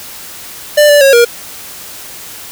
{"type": "tone with pitch steps", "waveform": "square", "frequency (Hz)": [593, 583, 546, 473.8], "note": ["D5", "D5", "C#5", "A#4"], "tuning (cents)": [17, -13, -26, 28], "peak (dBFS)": -4, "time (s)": [0.77, 1.25], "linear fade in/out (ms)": 10, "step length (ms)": 120, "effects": ["white hiss -29 dBFS RMS until 2.51 s"]}